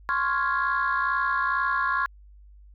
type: chord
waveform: sine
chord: Db major seventh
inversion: third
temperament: equal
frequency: 1046.5 / 1108.7 / 1396.9 / 1661.2 Hz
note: C6 / Db6 / F6 / Ab6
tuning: 0 / 0 / 0 / 0 cents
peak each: -27 dBFS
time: 0.09-2.06 s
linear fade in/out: 0 ms
effects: tanh soft clip ceiling -15 dBFS + added 50 Hz sine -47 dBFS peak until 2.74 s